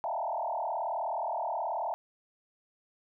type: tone with frequency modulation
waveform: sine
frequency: 784 Hz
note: G5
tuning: in tune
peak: -30 dBFS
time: 0.04-1.94 s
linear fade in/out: 0 ms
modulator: 38.9 Hz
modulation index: 3.9
effects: none